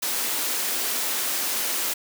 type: high-pass noise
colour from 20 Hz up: white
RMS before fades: -26 dBFS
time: 0.02-1.94 s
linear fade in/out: 10 ms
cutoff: 220 Hz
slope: 24 dB/octave
effects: none